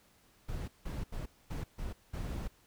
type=noise bursts at uneven times; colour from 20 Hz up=brown; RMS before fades=-38 dBFS; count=6; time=0.48-0.68 / 0.85-1.04 / 1.12-1.26 / 1.5-1.64 / 1.78-1.93 / 2.13-2.48 s; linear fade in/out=10 ms; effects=pink hiss -66 dBFS RMS until 2.66 s